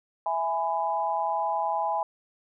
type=chord; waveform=sine; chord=E major; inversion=none; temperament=equal with one note detuned; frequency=659.3 / 830.6 / 999.8 Hz; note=E5 / G#5 / B5; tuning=0 / 0 / +21 cents; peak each=-31 / -27 / -30 dBFS; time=0.26-2.03 s; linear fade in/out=2 ms; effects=none